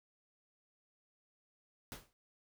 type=noise with exponential decay; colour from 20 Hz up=pink; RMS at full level=-43 dBFS; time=1.92-2.13 s; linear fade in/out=0 ms; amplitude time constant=44 ms; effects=none